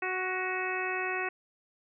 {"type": "harmonic tone with a mistuned harmonic", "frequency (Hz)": 370, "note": "F#4", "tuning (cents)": 0, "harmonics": [1, 2, 3, 4, 5, 6, 7], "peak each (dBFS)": [-36, -38, -39, -38, -36, -41, -37], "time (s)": [0.02, 1.29], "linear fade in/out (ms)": 5, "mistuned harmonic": 5, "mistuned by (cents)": 28, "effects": []}